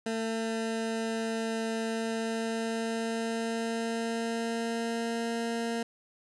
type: tone with pitch glide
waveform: 20% pulse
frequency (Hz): 225.1 to 231.3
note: A3 to A#3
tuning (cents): +40 to -13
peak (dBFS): -25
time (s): 0.06-5.83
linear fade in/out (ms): 5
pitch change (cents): +47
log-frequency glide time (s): 1.95-5.35
effects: resampled to 24000 Hz